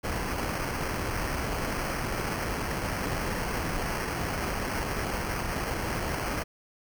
pink noise with sample-and-hold, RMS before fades -31 dBFS, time 0.03-6.44 s, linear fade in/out 20 ms, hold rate 3675 Hz, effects none

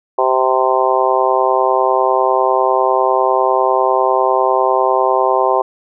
harmonic tone, 130 Hz, C3, 11 cents flat, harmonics 3 / 4 / 5 / 6 / 7 / 8, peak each -18 / -18 / -18 / -18 / -18 / -18 dBFS, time 0.18-5.62 s, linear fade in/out 5 ms, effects none

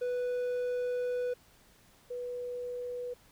triangle / sine tone pair in turn, 493.9 / 491.1 Hz, B4 / B4, 0 / -10 cents, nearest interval unison, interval 10 cents, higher first, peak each -28 / -35 dBFS, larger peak first, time 0.01-1.34 / 2.1-3.14 s, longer first, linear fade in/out 10 ms, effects pink hiss -62 dBFS RMS until 3.31 s

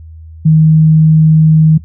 sine tone, 157.2 Hz, D#3, 18 cents sharp, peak -3 dBFS, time 0.45-1.78 s, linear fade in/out 10 ms, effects noise-tail reverb RT60 0.1 s tail -18 dB re dry + added 80 Hz sine -29 dBFS peak until 1.84 s

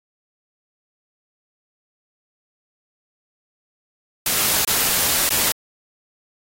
white noise with dropouts, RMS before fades -19 dBFS, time 4.26-5.52 s, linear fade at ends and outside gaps 2 ms, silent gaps 4.649-4.674 / 5.292-5.305 s, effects AAC 48 kbps

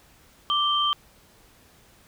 sine tone pair together, 1174.7 / 3136 Hz, D6 / G7, 0 / 0 cents, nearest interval octave + perfect fourth, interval 1700 cents, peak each -23 dBFS, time 0.5-0.93 s, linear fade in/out 0 ms, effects pink hiss -56 dBFS RMS until 2.07 s

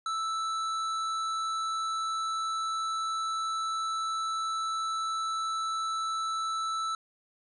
sine tone with hard clipping, 1318.5 Hz, E6, in tune, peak -31 dBFS, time 0.06-6.95 s, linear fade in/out 2 ms, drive 11 dB, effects resampled to 24000 Hz

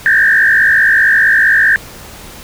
sine tone with frequency modulation, 1700 Hz, G#6, 40 cents sharp, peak -6 dBFS, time 0.06-1.76 s, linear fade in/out 0 ms, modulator 55.3 Hz, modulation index 2.6, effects pink hiss -33 dBFS RMS until 2.43 s

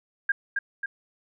sine tone with echo, 1612 Hz, G6, 48 cents sharp, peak -19 dBFS, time 0.29-0.32 s, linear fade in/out 5 ms, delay 270 ms, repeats 2, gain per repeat -4 dB, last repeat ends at 0.86 s, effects none

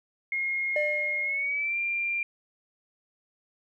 sine tone with pitch glide, 2147 to 2382 Hz, C7 to D7, +44 to +24 cents, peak -26 dBFS, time 0.32-2.23 s, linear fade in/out 2 ms, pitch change +180 cents, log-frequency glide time 1.23-1.78 s
triangle tone with exponential decay, 599 Hz, D5, 34 cents sharp, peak -22 dBFS, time 0.76-1.68 s, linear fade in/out 2 ms, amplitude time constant 200 ms
effects none

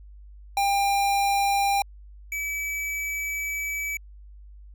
square tone pair in turn, 798 / 2295 Hz, G5 / D7, +31 / -40 cents, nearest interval octave + tritone, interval 1829 cents, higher second, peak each -21 / -28 dBFS, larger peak first, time 0.57-1.82 / 2.32-3.97 s, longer second, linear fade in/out 2 ms, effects added 50 Hz sine -43 dBFS peak until 4.74 s

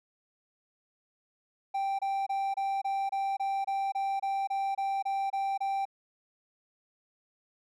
triangle tone bursts, 784 Hz, G5, in tune, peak -26 dBFS, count 15, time 1.74-5.854 s, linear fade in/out 10 ms, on 250 ms, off 26 ms, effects none

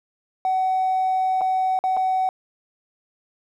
triangle tone with dropouts, 752 Hz, F#5, 28 cents sharp, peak -15 dBFS, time 0.45-2.29 s, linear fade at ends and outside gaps 1 ms, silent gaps 1.41-1.415 / 1.79-1.839 / 1.967-1.971 s, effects tanh soft clip ceiling -15 dBFS

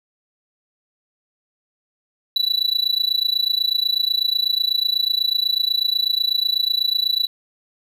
triangle tone with amplitude modulation, 3951 Hz, B7, in tune, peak -12 dBFS, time 2.36-7.27 s, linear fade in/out 2 ms, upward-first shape sine, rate 28.1 Hz, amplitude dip 95%, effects none

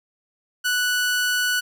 sawtooth tone, 1480 Hz, F#6, in tune, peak -16 dBFS, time 0.64-1.61 s, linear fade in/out 20 ms, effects none

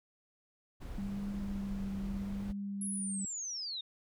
brown noise, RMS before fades -43 dBFS, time 0.8-2.53 s, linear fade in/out 20 ms
sine tone with vibrato, 197.9 Hz, G3, 17 cents sharp, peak -36 dBFS, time 0.98-3.25 s, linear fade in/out 2 ms, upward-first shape triangle, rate 0.78 Hz, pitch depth 24 cents each way
sine linear sweep, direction down, 11000 to 3629 Hz, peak -37 dBFS, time 2.81-3.81 s, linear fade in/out 5 ms
effects none

